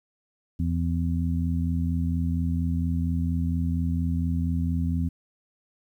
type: harmonic tone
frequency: 84.3 Hz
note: E2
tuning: 39 cents sharp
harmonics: 1 / 2 / 3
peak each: -25 / -28 / -30 dBFS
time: 0.59-5.09 s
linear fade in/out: 10 ms
effects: 10-bit